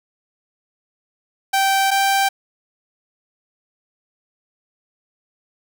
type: tone pair in turn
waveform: sawtooth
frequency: 779 / 784 Hz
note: G5 / G5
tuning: -11 / 0 cents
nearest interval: unison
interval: 11 cents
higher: second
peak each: -11 dBFS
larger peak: neither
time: 1.53-1.91 / 1.91-2.29 s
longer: neither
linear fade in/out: 10 ms
effects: none